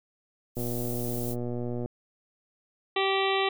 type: noise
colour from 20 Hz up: violet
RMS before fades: -38 dBFS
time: 0.55-1.36 s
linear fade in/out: 50 ms
type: click train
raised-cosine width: 2 ms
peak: -21 dBFS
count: 157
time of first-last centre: 0.57-1.859 s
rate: 121 Hz
type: harmonic tone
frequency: 388.1 Hz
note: G4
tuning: 17 cents flat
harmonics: 1 / 2 / 3 / 5 / 6 / 7 / 8 / 9 / 10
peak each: -27 / -30 / -32 / -34 / -35 / -35 / -36 / -37 / -37 dBFS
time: 2.96-3.49 s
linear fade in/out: 5 ms
effects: none